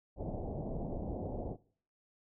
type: low-pass noise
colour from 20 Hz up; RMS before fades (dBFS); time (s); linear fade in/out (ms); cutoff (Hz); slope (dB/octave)
pink; -39; 0.16-1.57; 50; 760; 48
effects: noise-tail reverb RT60 0.5 s tail -21 dB re dry